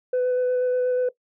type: tone with vibrato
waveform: sine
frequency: 501 Hz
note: B4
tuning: 25 cents sharp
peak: -17 dBFS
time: 0.13-1.09 s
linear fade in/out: 5 ms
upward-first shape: square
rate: 8.3 Hz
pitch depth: 8 cents each way
effects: noise-tail reverb RT60 0.1 s tail -18 dB re dry + tanh soft clip ceiling -18 dBFS